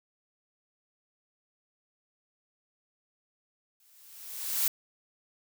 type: noise with exponential growth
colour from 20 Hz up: blue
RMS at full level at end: -25 dBFS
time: 3.8-4.68 s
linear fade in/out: 2 ms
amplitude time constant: 190 ms
effects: none